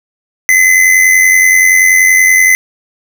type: tone with amplitude modulation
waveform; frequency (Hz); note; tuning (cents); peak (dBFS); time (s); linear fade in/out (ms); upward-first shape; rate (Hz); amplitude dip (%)
square; 2037; C7; -47; -3; 0.49-2.55; 0; sine; 90.5; 50
effects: none